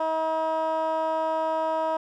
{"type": "tone with band-pass filter", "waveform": "15% pulse", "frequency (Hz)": 319.2, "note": "D#4", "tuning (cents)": 44, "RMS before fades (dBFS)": -26, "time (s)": [0, 1.97], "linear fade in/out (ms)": 5, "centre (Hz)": 790, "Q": 3.5, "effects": []}